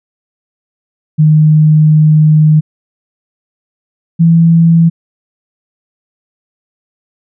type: tone pair in turn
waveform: sine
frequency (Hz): 154.1 / 165.99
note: D#3 / E3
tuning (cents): -16 / +12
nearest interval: minor second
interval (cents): 128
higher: second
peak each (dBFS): -3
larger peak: neither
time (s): 1.18-2.61 / 4.19-4.9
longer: first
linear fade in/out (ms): 20
effects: none